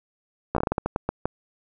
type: slowing click train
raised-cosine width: 1 ms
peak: -9 dBFS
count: 12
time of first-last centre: 0.55-1.256 s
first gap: 14 ms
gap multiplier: 1.28
effects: none